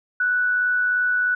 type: tone with amplitude modulation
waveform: sine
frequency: 1480 Hz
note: F#6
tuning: in tune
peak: -16 dBFS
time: 0.2-1.35 s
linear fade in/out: 5 ms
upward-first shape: sine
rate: 103 Hz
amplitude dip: 35%
effects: none